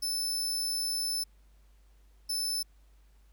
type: tone bursts at uneven times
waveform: sawtooth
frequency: 5270 Hz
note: E8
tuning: 1 cent flat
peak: -27 dBFS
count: 2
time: 0.02-1.24 / 2.29-2.63 s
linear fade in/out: 10 ms
effects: added 50 Hz sine -57 dBFS peak until 3.32 s + pink hiss -71 dBFS RMS until 3.32 s